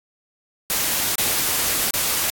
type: noise with dropouts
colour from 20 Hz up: white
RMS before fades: -21 dBFS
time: 0.7-2.3 s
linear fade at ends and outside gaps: 0 ms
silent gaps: 1.154-1.182 / 1.907-1.938 s
effects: AAC 64 kbps